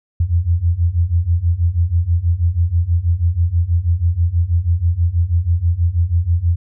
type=beating tone pair; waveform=sine; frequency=82.41 / 88.61 Hz; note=E2 / F2; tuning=0 / +26 cents; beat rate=6.2 Hz; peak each=-17 / -15 dBFS; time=0.2-6.56 s; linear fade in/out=5 ms; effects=none